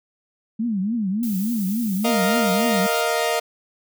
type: tone with vibrato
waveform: sine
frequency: 211 Hz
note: G#3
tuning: 28 cents sharp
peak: -20 dBFS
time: 0.59-2.87 s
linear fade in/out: 10 ms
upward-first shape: triangle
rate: 3.5 Hz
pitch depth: 260 cents each way
type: noise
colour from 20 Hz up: violet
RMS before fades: -34 dBFS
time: 1.23-3.01 s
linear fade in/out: 0 ms
type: chord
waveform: sawtooth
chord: Bb suspended fourth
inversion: none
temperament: equal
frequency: 466.2 / 622.3 / 698.5 Hz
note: Bb4 / Eb5 / F5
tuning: 0 / 0 / 0 cents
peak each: -20 dBFS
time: 2.04-3.4 s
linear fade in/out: 10 ms
effects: none